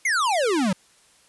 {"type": "exponential sweep", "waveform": "square", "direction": "down", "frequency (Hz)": [2217, 174.61], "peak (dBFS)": -20, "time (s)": [0.05, 0.73], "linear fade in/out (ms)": 5, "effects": ["white hiss -57 dBFS RMS until 1.28 s", "resampled to 24000 Hz"]}